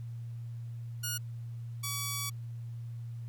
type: tone pair in turn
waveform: 5% pulse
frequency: 1440 / 1139 Hz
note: F#6 / C#6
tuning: -47 / +47 cents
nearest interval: major third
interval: 406 cents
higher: first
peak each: -22 dBFS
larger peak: neither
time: 1.03-1.18 / 1.83-2.3 s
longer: second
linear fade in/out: 10 ms
effects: added 117 Hz sine -38 dBFS peak until 3.28 s + pink hiss -67 dBFS RMS until 3.28 s